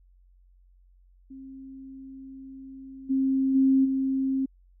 sine tone with level steps, 266.9 Hz, C4, 35 cents sharp, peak -40 / -21 / -17 / -23 dBFS, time 1.3-4.46 s, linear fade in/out 10 ms, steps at 3.09 / 3.54 / 3.84 s, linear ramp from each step 20 ms, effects added 45 Hz sine -55 dBFS peak until 4.8 s

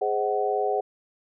sine chord, Ab dominant seventh, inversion none, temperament just, 415.3 / 519.1 / 623 / 747.5 Hz, Ab4 / C5 / Eb5 / Gb5, 0 / -14 / +2 / +17 cents, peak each -26 / -30 / -32 / -26 dBFS, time 0.01-0.81 s, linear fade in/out 10 ms, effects none

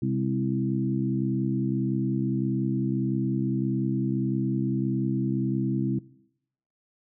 harmonic tone with a mistuned harmonic, 65.8 Hz, C2, 10 cents sharp, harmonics 2 / 3 / 4 / 5, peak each -27 / -29 / -30 / -31 dBFS, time 0.02-5.99 s, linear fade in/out 5 ms, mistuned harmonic 3, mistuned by +36 cents, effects noise-tail reverb RT60 0.8 s tail -21 dB re dry

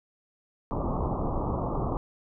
pink low-pass noise, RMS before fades -29 dBFS, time 0.71-1.97 s, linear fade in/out 0 ms, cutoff 1200 Hz, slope 96 dB/octave, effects none

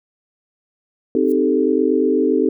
sine chord, A half-diminished seventh, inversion first, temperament equal, 261.6 / 311.1 / 392 / 440 Hz, C4 / Eb4 / G4 / A4, 0 / 0 / 0 / 0 cents, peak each -19 dBFS, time 1.15-2.49 s, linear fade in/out 2 ms
violet noise with exponential growth, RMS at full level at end -37 dBFS, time 1.22-1.32 s, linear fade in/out 2 ms, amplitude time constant 21 ms
effects none

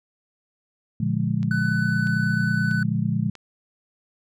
sine chord, Bb dominant seventh, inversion none, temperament just, 116.54 / 145.68 / 174.81 / 209.8 Hz, Bb2 / D3 / F3 / Ab3, 0 / -14 / +2 / +18 cents, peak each -26 dBFS, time 1-3.3 s, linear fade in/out 5 ms
click train, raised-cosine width 0.2 ms, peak -25 dBFS, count 4, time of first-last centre 1.43-3.353 s, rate 1.56 Hz
triangle tone, 1498 Hz, F#6, 21 cents sharp, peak -23 dBFS, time 1.51-2.83 s, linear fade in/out 2 ms
effects none

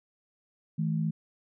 sine tone pair together, 160.48 / 216.2 Hz, E3 / A3, -46 / -30 cents, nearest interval perfect fourth, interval 516 cents, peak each -27 / -32 dBFS, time 0.78-1.11 s, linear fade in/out 10 ms, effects none

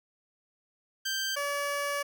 15% pulse tone pair in turn, 1568 / 571.6 Hz, G6 / D5, 0 / -47 cents, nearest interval octave + perfect fourth, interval 1747 cents, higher first, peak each -23 dBFS, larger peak neither, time 1.05-1.36 / 1.36-2.03 s, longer second, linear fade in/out 10 ms, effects none

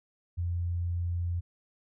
sine tone, 86.8 Hz, F2, 10 cents flat, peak -28 dBFS, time 0.37-1.41 s, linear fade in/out 20 ms, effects none

